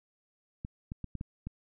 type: clicks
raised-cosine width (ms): 5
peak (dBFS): -25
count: 6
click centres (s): 0.649 / 0.919 / 1.043 / 1.153 / 1.211 / 1.47
effects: none